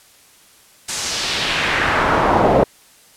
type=noise with band-pass filter sweep; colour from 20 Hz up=brown; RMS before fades=-17 dBFS; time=0.88-2.64 s; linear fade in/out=10 ms; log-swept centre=7900 to 530 Hz; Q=1.5; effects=white hiss -49 dBFS RMS until 3.16 s + low-pass 12000 Hz 12 dB/octave